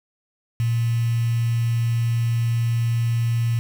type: tone with quantisation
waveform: sine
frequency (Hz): 116.54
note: A#2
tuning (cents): 0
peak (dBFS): -18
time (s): 0.6-3.59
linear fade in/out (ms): 0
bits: 6
effects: none